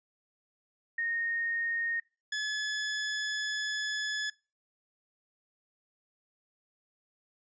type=tone pair in turn; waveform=sine / sawtooth; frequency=1852 / 1711.3 Hz; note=A#6 / A6; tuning=-12 / -49 cents; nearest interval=minor second; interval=137 cents; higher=first; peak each=-29 / -27 dBFS; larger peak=second; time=0.98-2 / 2.32-4.3 s; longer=second; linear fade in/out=5 ms; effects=noise-tail reverb RT60 0.3 s tail -24 dB re dry + resampled to 16000 Hz